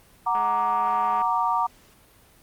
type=chord; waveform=sine; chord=Gb augmented; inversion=none; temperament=equal; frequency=740 / 932.3 / 1174.7 Hz; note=Gb5 / Bb5 / D6; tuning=0 / 0 / 0 cents; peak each=-27 / -23 / -25 dBFS; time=0.26-1.67 s; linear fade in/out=10 ms
type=click train; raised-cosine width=0.5 ms; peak=-24 dBFS; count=184; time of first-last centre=0.35-1.217 s; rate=211 Hz
effects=pink hiss -55 dBFS RMS until 2.42 s + Opus 32 kbps